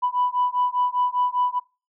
sine beating tone pair, 987.8 / 992.8 Hz, B5 / B5, 0 / +9 cents, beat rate 5 Hz, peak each -22 dBFS, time 0.02-1.6 s, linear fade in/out 20 ms, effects noise-tail reverb RT60 0.3 s tail -23 dB re dry + tanh soft clip ceiling -13 dBFS

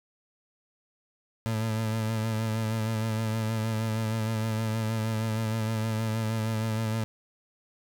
30% pulse tone with vibrato, 110.7 Hz, A2, 11 cents sharp, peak -24 dBFS, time 1.46-7.04 s, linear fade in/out 0 ms, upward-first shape sine, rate 6.4 Hz, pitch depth 35 cents each way, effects none

